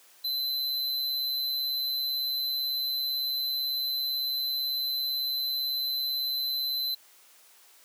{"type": "tone with amplitude modulation", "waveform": "square", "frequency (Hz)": 4045, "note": "B7", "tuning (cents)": 41, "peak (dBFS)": -26, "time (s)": [0.24, 6.95], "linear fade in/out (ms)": 10, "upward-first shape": "sine", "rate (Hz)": 138, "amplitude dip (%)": 45, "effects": ["white hiss -57 dBFS RMS until 7.84 s", "high-pass 400 Hz 12 dB/octave"]}